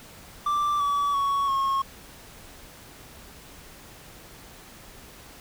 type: tone with pitch steps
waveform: triangle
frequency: 1174.7 / 1144.6 / 1115.2 / 1086.6 Hz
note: D6 / D6 / C#6 / C#6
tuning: 0 / -45 / +10 / -35 cents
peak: -20 dBFS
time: 0.46-1.82 s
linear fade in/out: 5 ms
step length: 340 ms
effects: pink hiss -47 dBFS RMS until 5.4 s